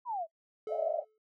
sine exponential sweep, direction down, 1027 to 622.3 Hz, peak -32 dBFS, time 0.05-0.27 s, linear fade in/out 50 ms
triangle tone with exponential decay, 433.1 Hz, A4, 27 cents flat, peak -32 dBFS, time 0.67-1.18 s, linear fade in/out 2 ms, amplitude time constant 110 ms
white band-pass noise, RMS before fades -33 dBFS, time 0.68-1.05 s, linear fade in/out 50 ms, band 590 to 680 Hz, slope 96 dB/octave
effects noise-tail reverb RT60 0.1 s tail -25 dB re dry

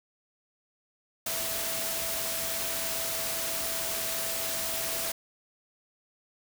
sine tone in noise, 659.3 Hz, E5, in tune, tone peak -40 dBFS, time 1.26-5.12 s, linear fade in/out 5 ms, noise white, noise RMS -32 dBFS, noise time 1.26-5.12 s, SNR -11 dB, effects none

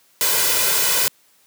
white noise with comb filter, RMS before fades -18 dBFS, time 0.21-1.08 s, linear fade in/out 0 ms, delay 2 ms, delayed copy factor +0.75, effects white hiss -57 dBFS RMS until 1.46 s + high-pass 150 Hz 12 dB/octave

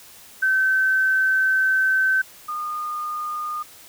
sine tone pair in turn, 1538 / 1220.7 Hz, G6 / D#6, -33 / -33 cents, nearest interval major third, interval 400 cents, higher first, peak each -16 / -25 dBFS, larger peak first, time 0.42-2.22 / 2.48-3.63 s, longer first, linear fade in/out 10 ms, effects white hiss -46 dBFS RMS until 3.88 s

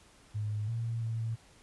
sine tone with pitch steps, 105.6 / 115.3 / 113.3 Hz, G#2 / A#2 / A#2, +29 / -19 / -49 cents, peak -31 dBFS, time 0.34-1.36 s, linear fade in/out 20 ms, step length 340 ms, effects pink hiss -60 dBFS RMS until 1.62 s + resampled to 24000 Hz

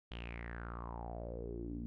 sawtooth tone with low-pass filter sweep, 58.27 Hz, A#1, in tune, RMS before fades -44 dBFS, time 0.11-1.86 s, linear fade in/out 0 ms, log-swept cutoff 3200 to 240 Hz, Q 6.8, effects none

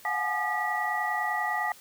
sine tone cluster, 721 / 751 / 844 / 1212 / 1938 Hz, F#5 / F#5 / G#5 / D#6 / B6, -45 / +26 / +28 / -46 / -33 cents, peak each -35 / -37 / -31 / -34 / -30 dBFS, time 0.05-1.72 s, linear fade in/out 2 ms, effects white hiss -52 dBFS RMS until 1.8 s

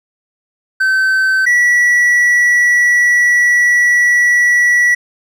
triangle tone pair in turn, 1539 / 1944.6 Hz, G6 / B6, -32 / -27 cents, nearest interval major third, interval 405 cents, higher second, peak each -8 / -6 dBFS, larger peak second, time 0.8-1.46 / 1.46-4.95 s, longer second, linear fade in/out 10 ms, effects none

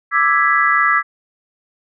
sine chord, E dominant seventh, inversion third, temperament equal, 1174.7 / 1318.5 / 1661.2 / 1975.5 Hz, D6 / E6 / G#6 / B6, 0 / 0 / 0 / 0 cents, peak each -17 dBFS, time 0.11-1.03 s, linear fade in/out 50 ms, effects none

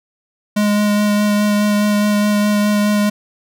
square tone with vibrato, 207.7 Hz, G#3, in tune, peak -13 dBFS, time 0.56-3.1 s, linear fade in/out 10 ms, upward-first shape sine, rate 4.8 Hz, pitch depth 12 cents each way, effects none

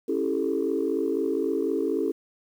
sine chord, A dominant seventh, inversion first, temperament just, 275 / 330 / 396 / 440 Hz, C#4 / E4 / G4 / A4, -14 / +2 / +18 / 0 cents, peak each -29 / -28 / -28 / -28 dBFS, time 0.08-2.12 s, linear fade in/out 10 ms, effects tanh soft clip ceiling -14 dBFS + 9-bit

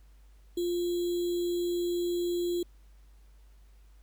sine tone with sample-and-hold, 349.2 Hz, F4, in tune, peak -27 dBFS, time 0.57-2.63 s, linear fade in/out 5 ms, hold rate 3675 Hz, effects added 50 Hz sine -53 dBFS peak until 4.02 s + pink hiss -69 dBFS RMS until 4.02 s

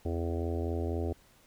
harmonic tone, 84 Hz, E2, 33 cents sharp, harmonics 1 / 3 / 4 / 5 / 6 / 7 / 8 / 9, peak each -32 / -39 / -38 / -38 / -45 / -44 / -46 / -47 dBFS, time 0.05-1.13 s, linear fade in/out 5 ms, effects pink hiss -62 dBFS RMS until 1.46 s

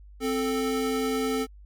square tone pair together, 261.6 / 439.5 Hz, C4 / A4, 0 / -2 cents, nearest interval major sixth, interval 898 cents, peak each -28 dBFS, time 0.2-1.47 s, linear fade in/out 50 ms, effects added 50 Hz sine -45 dBFS peak until 1.65 s + MP3 96 kbps

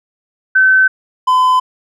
sine / triangle tone pair in turn, 1530 / 1016.1 Hz, G6 / B5, -42 / +49 cents, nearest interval perfect fifth, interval 709 cents, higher first, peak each -6 dBFS, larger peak neither, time 0.55-0.88 / 1.27-1.6 s, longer neither, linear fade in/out 10 ms, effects none

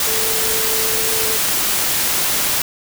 sine tone in noise, 443.3 Hz, A4, 13 cents sharp, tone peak -26 dBFS, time 0.07-1.37 s, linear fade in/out 2 ms, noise white, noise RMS -18 dBFS, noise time 0-2.62 s, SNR -11 dB, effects none

